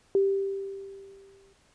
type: tone with exponential decay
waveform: sine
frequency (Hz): 392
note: G4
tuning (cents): 0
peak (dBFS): -18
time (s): 0.15-1.53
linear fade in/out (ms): 1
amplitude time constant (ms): 300
effects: pink hiss -63 dBFS RMS until 1.74 s + resampled to 22050 Hz